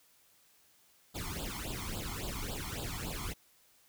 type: noise with flanger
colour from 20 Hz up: pink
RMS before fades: -39 dBFS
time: 1.14-3.34 s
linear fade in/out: 20 ms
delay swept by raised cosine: 0.24 to 0.95 ms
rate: 3.6 Hz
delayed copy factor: +1
effects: white hiss -66 dBFS RMS until 3.88 s